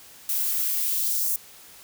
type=noise with high-pass filter sweep; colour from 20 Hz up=violet; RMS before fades=-25 dBFS; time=0.29-1.36 s; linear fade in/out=2 ms; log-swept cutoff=570 to 7400 Hz; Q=1.3; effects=white hiss -48 dBFS RMS until 1.83 s